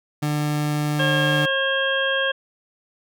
30% pulse tone, 149 Hz, D3, 25 cents sharp, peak -18 dBFS, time 0.22-1.46 s, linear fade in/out 10 ms
harmonic tone, 540 Hz, C#5, 45 cents flat, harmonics 1 / 2 / 3 / 5 / 6, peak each -24 / -31 / -22 / -32 / -26 dBFS, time 0.99-2.32 s, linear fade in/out 10 ms
effects none

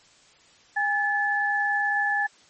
sine tone pair together, 816 / 1729 Hz, G#5 / A6, -31 / -31 cents, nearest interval octave + minor second, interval 1300 cents, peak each -26 / -23 dBFS, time 0.76-2.27 s, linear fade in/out 10 ms, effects white hiss -56 dBFS RMS until 2.49 s + MP3 32 kbps

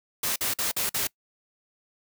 white noise bursts, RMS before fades -27 dBFS, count 5, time 0.23-1.072 s, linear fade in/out 5 ms, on 130 ms, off 48 ms, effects noise-tail reverb RT60 0.1 s tail -24 dB re dry

